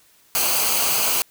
white noise with comb filter, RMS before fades -20 dBFS, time 0.35-1.22 s, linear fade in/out 0 ms, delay 0.55 ms, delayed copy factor -0.6, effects white hiss -56 dBFS RMS until 1.3 s

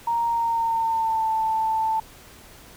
sine tone with pitch glide, 932.3 to 884 Hz, A#5 to A5, 0 to +8 cents, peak -20 dBFS, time 0.07-2 s, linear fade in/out 5 ms, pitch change -92 cents, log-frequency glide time 0.29-1.3 s, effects pink hiss -47 dBFS RMS until 2.76 s

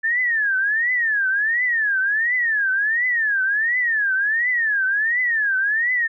sine tone with vibrato, 1751 Hz, A6, 9 cents flat, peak -17 dBFS, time 0.03-6.08 s, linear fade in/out 20 ms, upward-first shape triangle, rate 1.4 Hz, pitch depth 260 cents each way, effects none

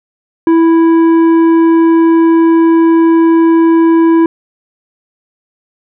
sine tone with tanh clipping, 329.6 Hz, E4, in tune, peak -6 dBFS, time 0.47-4.26 s, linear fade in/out 2 ms, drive 9 dB, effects none

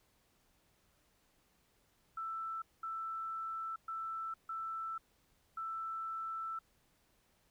sine tone bursts at uneven times, 1326 Hz, E6, 10 cents sharp, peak -38 dBFS, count 5, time 2.17-2.62 / 2.83-3.76 / 3.88-4.34 / 4.49-4.98 / 5.57-6.59 s, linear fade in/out 5 ms, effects pink hiss -73 dBFS RMS until 7.5 s

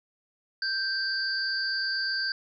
sine tone cluster, 1567 / 4537 / 4828 Hz, G6 / C#8 / D8, -1 / +39 / +47 cents, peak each -29 / -33 / -32 dBFS, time 0.62-2.32 s, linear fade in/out 2 ms, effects none

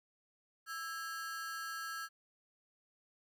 45% pulse ring-modulated tone, 1480 Hz, F#6, in tune, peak -37 dBFS, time 0.66-2.09 s, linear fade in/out 50 ms, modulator 157 Hz, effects 13-bit

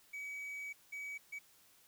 triangle tone bursts at uneven times, 2273 Hz, C#7, 43 cents sharp, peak -40 dBFS, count 3, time 0.13-0.73 / 0.92-1.18 / 1.32-1.39 s, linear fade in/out 10 ms, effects white hiss -66 dBFS RMS until 1.87 s

